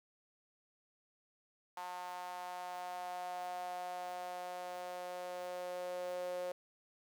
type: tone with high-pass filter sweep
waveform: sawtooth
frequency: 179.7 Hz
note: F3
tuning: 50 cents sharp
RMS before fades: -43 dBFS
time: 1.77-6.52 s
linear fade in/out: 2 ms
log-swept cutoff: 850 to 530 Hz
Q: 6.3
effects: none